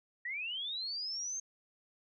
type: linear sweep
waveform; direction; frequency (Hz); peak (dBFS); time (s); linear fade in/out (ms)
sine; up; 1864.7 to 6420; -36; 0.25-1.4; 5
effects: none